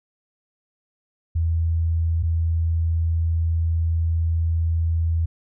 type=tone pair in turn; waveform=sine; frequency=82.41 / 82.41 Hz; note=E2 / E2; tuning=0 / 0 cents; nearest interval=unison; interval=0 cents; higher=neither; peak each=-18 dBFS; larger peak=neither; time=1.35-2.23 / 2.23-5.26 s; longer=second; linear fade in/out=10 ms; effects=none